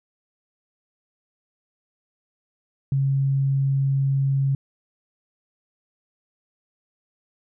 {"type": "tone", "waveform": "sine", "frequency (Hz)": 136.7, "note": "C#3", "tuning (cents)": -24, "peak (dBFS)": -18, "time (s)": [2.92, 4.55], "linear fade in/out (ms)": 2, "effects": []}